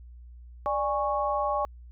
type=tone cluster; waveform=sine; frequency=592 / 823 / 1105 Hz; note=D5 / G#5 / C#6; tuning=+14 / -16 / -6 cents; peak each=-29 dBFS; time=0.66-1.65 s; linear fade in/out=0 ms; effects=added 60 Hz sine -44 dBFS peak until 1.91 s